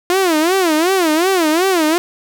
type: tone with vibrato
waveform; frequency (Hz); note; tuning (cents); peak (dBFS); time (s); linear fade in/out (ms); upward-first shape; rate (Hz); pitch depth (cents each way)
sawtooth; 344; F4; -26; -8; 0.1-1.98; 0; sine; 2.7; 210
effects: none